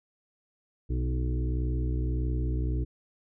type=harmonic tone with a mistuned harmonic; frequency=61.74 Hz; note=B1; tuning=in tune; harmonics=1 / 2 / 4 / 5 / 6 / 7; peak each=-27 / -32 / -42 / -38 / -44 / -45 dBFS; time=0.89-2.85 s; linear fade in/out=20 ms; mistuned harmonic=5; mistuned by=+16 cents; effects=none